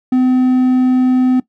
triangle tone, 254.9 Hz, C4, 45 cents flat, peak -7 dBFS, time 0.12-1.4 s, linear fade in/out 5 ms, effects noise-tail reverb RT60 0.1 s tail -19 dB re dry

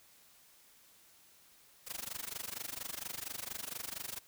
white noise with amplitude modulation, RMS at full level -39 dBFS, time 1.86-4.2 s, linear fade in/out 20 ms, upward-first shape sine, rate 24.3 Hz, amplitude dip 95%, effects white hiss -63 dBFS RMS until 4.27 s

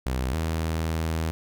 sawtooth tone pair in turn, 64 / 80.7 Hz, C2 / E2, -38 / -36 cents, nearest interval major third, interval 402 cents, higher second, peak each -21 dBFS, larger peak neither, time 0.06-0.34 / 0.34-1.31 s, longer second, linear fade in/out 0 ms, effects none

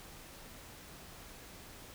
silence, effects pink hiss -52 dBFS RMS until 1.94 s

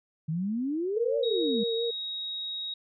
sine exponential two-way sweep, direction up then down, 151 to 587.3 to 197.7 Hz, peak -27 dBFS, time 0.28-1.64 s, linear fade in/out 10 ms, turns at 1.17 s
sine tone with vibrato, 461.1 Hz, A#4, 19 cents flat, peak -27 dBFS, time 0.96-1.91 s, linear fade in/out 10 ms, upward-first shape triangle, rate 4.8 Hz, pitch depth 39 cents each way
sine tone, 3785 Hz, A#7, 26 cents sharp, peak -32 dBFS, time 1.23-2.74 s, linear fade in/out 5 ms
effects none

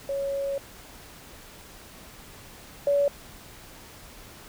sine tone pair in turn, 554.4 / 568.7 Hz, C#5 / C#5, 0 / +44 cents, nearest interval unison, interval 44 cents, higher second, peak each -26 / -19 dBFS, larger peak second, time 0.09-0.58 / 2.87-3.08 s, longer first, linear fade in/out 2 ms, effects pink hiss -47 dBFS RMS until 4.48 s

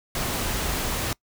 pink noise, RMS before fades -27 dBFS, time 0.15-1.13 s, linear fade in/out 2 ms, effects noise-tail reverb RT60 0.1 s tail -24 dB re dry

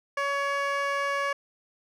15% pulse tone with band-pass filter, 562 Hz, C#5, 24 cents sharp, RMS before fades -28 dBFS, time 0.17-1.33 s, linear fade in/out 5 ms, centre 1200 Hz, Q 0.59, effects none

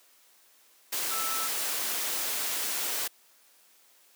sine tone in noise, 1318.5 Hz, E6, in tune, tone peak -34 dBFS, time 1.11-1.48 s, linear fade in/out 10 ms, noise white, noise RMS -31 dBFS, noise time 0.92-3.08 s, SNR -6 dB, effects white hiss -61 dBFS RMS until 4.15 s + high-pass 300 Hz 12 dB/octave

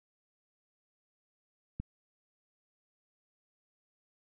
click, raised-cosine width 5 ms, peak -24 dBFS, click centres 1.8 s, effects none

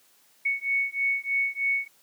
sine beating tone pair, 2217 / 2220.2 Hz, C#7 / C#7, 0 / +2 cents, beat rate 3.2 Hz, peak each -27 dBFS, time 0.45-1.88 s, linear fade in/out 10 ms, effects white hiss -61 dBFS RMS until 2.02 s + high-pass 150 Hz 12 dB/octave

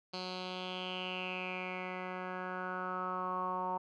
10% pulse tone with low-pass filter sweep, 183.6 Hz, F#3, 13 cents flat, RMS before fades -39 dBFS, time 0.13-3.78 s, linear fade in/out 10 ms, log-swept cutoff 4300 to 950 Hz, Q 6.6, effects none

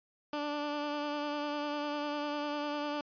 15% pulse tone with vibrato, 293.7 Hz, D4, in tune, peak -27 dBFS, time 0.33-3.01 s, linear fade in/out 2 ms, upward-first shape sine, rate 10 Hz, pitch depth 20 cents each way, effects resampled to 11025 Hz

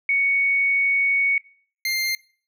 sine / 25% pulse tone pair in turn, 2227 / 2102 Hz, C#7 / C7, +7 / +7 cents, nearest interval minor second, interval 100 cents, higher first, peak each -17 / -18 dBFS, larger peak first, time 0.09-1.38 / 1.85-2.15 s, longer first, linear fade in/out 2 ms, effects noise-tail reverb RT60 0.5 s tail -23 dB re dry

